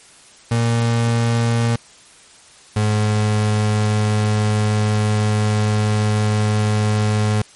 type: tone pair in turn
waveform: 35% pulse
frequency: 116.6 / 106.2 Hz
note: A#2 / G#2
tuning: +1 / +39 cents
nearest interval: major second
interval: 162 cents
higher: first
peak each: -13 dBFS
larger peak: neither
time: 0.51-1.76 / 2.76-7.42 s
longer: second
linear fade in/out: 5 ms
effects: white hiss -46 dBFS RMS until 7.55 s + MP3 48 kbps